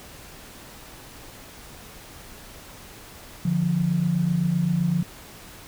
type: tone pair together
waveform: sine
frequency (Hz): 146.83 / 174.61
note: D3 / F3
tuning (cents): 0 / 0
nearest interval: minor third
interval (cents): 300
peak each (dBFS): -25 / -21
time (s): 3.45-5.03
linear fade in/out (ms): 5
effects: pink hiss -44 dBFS RMS until 5.67 s